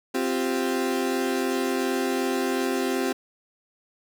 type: chord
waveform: 35% pulse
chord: C suspended fourth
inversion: none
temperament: equal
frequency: 261.6 / 349.2 / 392 Hz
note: C4 / F4 / G4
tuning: 0 / 0 / 0 cents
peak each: -25 / -28 / -26 dBFS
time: 0.14-3.13 s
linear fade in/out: 10 ms
effects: none